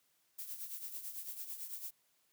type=noise with tremolo; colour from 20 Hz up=violet; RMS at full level=-42 dBFS; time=0.38-1.91 s; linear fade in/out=10 ms; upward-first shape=triangle; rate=9 Hz; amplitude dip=70%; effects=white hiss -75 dBFS RMS until 2.32 s + high-pass 80 Hz 12 dB/octave